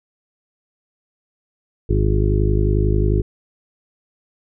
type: harmonic tone with a mistuned harmonic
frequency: 51.2 Hz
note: G#1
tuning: 24 cents flat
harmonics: 1 / 2 / 3 / 4 / 5 / 6 / 7 / 8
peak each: -17 / -19 / -25 / -29 / -33 / -28 / -24 / -26 dBFS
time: 1.89-3.22 s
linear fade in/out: 10 ms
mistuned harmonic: 8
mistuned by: +24 cents
effects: none